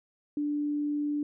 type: tone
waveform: sine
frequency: 293.7 Hz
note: D4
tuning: in tune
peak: -27 dBFS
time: 0.37-1.23 s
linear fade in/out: 2 ms
effects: none